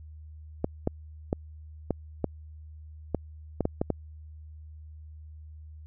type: clicks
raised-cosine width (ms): 2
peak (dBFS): -12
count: 10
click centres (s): 0.644 / 0.874 / 1.329 / 1.907 / 2.243 / 3.147 / 3.607 / 3.654 / 3.815 / 3.903
effects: added 77 Hz sine -43 dBFS peak until 5.86 s